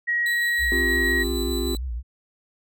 sine tone, 1900 Hz, A#6, 33 cents sharp, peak -20 dBFS, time 0.07-1.24 s, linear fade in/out 20 ms
sawtooth tone with tremolo, 3972 Hz, B7, 9 cents sharp, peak -27 dBFS, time 0.26-1.77 s, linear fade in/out 2 ms, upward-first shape square, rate 6.4 Hz, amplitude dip 25%
sine tone with vibrato, 61.2 Hz, B1, 15 cents flat, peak -26 dBFS, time 0.58-2.03 s, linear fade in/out 50 ms, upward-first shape triangle, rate 5.7 Hz, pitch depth 170 cents each way
triangle chord, C suspended fourth, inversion none, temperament equal with one note detuned, 261.6 / 349.2 / 399.5 Hz, C4 / F4 / G4, 0 / 0 / +33 cents, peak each -27 / -26 / -29 dBFS, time 0.72-1.75 s, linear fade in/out 0 ms
effects none

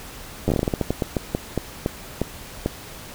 slowing click train, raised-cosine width 2 ms, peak -7 dBFS, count 19, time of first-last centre 0.48-2.66 s, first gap 10 ms, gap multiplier 1.25, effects pink hiss -39 dBFS RMS until 3.14 s

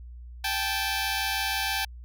10% pulse tone pair together, 783 / 869.1 Hz, G5 / A5, -2 / -22 cents, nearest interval major second, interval 180 cents, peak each -20 / -22 dBFS, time 0.44-1.85 s, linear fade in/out 5 ms, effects added 60 Hz sine -40 dBFS peak until 2.04 s

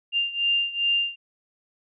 sine beating tone pair, 2794 / 2796.5 Hz, F7 / F7, 0 / +2 cents, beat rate 2.5 Hz, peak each -23 / -26 dBFS, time 0.12-1.16 s, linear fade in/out 50 ms, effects none

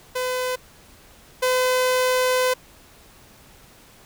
sawtooth tone pair in turn, 506 / 508.1 Hz, B4 / B4, +42 / +49 cents, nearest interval unison, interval 7 cents, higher second, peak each -19 / -14 dBFS, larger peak second, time 0.15-0.56 / 1.42-2.54 s, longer second, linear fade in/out 10 ms, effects pink hiss -50 dBFS RMS until 4.05 s

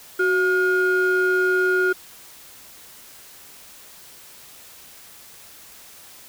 triangle ring-modulated tone, 900 Hz, A5, 39 cents sharp, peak -10 dBFS, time 0.19-1.93 s, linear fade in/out 10 ms, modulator 529 Hz, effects tanh soft clip ceiling -12 dBFS + white hiss -45 dBFS RMS until 6.28 s

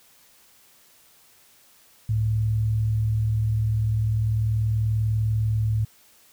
sine tone pair together, 68.7 / 109.05 Hz, C#2 / A2, -15 / -15 cents, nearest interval minor sixth, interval 800 cents, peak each -31 / -20 dBFS, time 2.09-5.85 s, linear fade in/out 5 ms, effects white hiss -56 dBFS RMS until 6.32 s

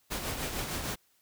pink noise with tremolo, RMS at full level -33 dBFS, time 0.1-0.96 s, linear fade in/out 20 ms, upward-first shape triangle, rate 6.6 Hz, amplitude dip 50%, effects white hiss -69 dBFS RMS until 1.21 s

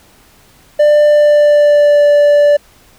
triangle tone with pitch glide, 594 to 583.5 Hz, D5 to D5, +20 to -11 cents, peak -3 dBFS, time 0.79-2.57 s, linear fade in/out 10 ms, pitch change -31 cents, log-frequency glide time 1.06-2.04 s, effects pink hiss -46 dBFS RMS until 2.98 s

